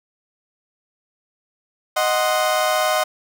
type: chord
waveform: 30% pulse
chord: C diminished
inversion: first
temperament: equal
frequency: 622.3 / 740 / 1046.5 Hz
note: Eb5 / Gb5 / C6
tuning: 0 / 0 / 0 cents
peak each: -17 / -19 / -22 dBFS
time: 1.96-3.04 s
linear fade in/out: 10 ms
effects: none